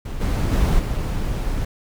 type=noise with level steps; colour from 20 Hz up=brown; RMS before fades=-28 / -20 / -17 / -23 dBFS; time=0.05-1.65 s; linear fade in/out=5 ms; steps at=0.2 / 0.51 / 0.78 s; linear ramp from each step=20 ms; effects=none